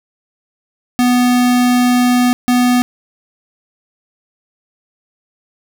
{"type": "tone bursts at uneven times", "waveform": "square", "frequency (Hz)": 246.9, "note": "B3", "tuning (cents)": 0, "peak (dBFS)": -10, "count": 2, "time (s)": [[0.99, 2.33], [2.48, 2.82]], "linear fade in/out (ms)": 0, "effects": []}